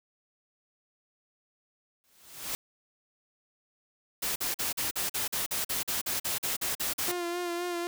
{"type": "noise with exponential growth", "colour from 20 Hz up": "white", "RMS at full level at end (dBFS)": -31, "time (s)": [2.04, 2.55], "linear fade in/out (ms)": 0, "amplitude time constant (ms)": 110}
{"type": "noise bursts", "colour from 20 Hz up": "white", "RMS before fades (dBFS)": -31, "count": 16, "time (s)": [4.22, 7.12], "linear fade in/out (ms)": 10, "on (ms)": 140, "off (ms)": 44}
{"type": "tone with vibrato", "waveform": "sawtooth", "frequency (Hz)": 349.2, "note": "F4", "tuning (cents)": 0, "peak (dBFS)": -27, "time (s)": [7.08, 7.87], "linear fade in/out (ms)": 0, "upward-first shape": "sine", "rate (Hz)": 3.9, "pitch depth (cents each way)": 32}
{"effects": []}